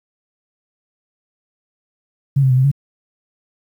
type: tone with pitch steps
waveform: sine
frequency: 138.5 / 132.1 / 127.2 / 131 / 140.3 Hz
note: C#3 / C3 / C3 / C3 / C#3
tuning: -1 / +17 / -48 / +2 / +21 cents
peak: -10 dBFS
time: 2.36-2.715 s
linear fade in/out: 10 ms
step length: 71 ms
effects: 8-bit